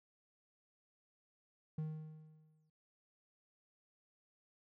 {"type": "tone with exponential decay", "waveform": "triangle", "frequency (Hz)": 155.8, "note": "D#3", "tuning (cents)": 3, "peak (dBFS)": -34, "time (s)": [1.78, 2.7], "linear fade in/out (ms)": 5, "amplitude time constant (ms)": 200, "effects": []}